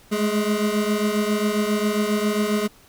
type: tone cluster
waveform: square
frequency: 207.3 / 214.7 / 417.5 Hz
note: G#3 / A3 / G#4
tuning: -3 / -42 / +9 cents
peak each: -25 dBFS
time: 0.11-2.68 s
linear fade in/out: 20 ms
effects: pink hiss -52 dBFS RMS until 2.88 s